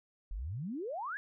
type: exponential sweep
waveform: sine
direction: up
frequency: 39.49 to 1745 Hz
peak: -36 dBFS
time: 0.31-1.17 s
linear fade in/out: 0 ms
effects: none